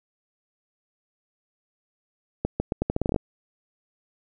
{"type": "accelerating click train", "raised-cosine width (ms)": 2, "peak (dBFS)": -10, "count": 12, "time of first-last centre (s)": [2.45, 3.162], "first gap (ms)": 150, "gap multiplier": 0.81, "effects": []}